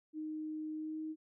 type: tone with pitch glide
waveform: sine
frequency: 310 to 313.4 Hz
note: D#4 to D#4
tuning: -6 to +13 cents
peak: -38 dBFS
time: 0.13-1.16 s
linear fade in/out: 50 ms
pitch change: +19 cents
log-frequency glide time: 0.74-1 s
effects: none